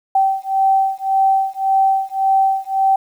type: beating tone pair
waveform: sine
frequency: 773 / 774.8 Hz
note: G5 / G5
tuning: -24 / -20 cents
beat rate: 1.8 Hz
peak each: -16 dBFS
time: 0.15-2.96 s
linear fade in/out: 5 ms
effects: 8-bit